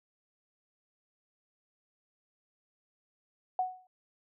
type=tone with exponential decay; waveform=sine; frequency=740 Hz; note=F#5; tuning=in tune; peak=-24 dBFS; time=3.59-3.87 s; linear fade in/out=2 ms; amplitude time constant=59 ms; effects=none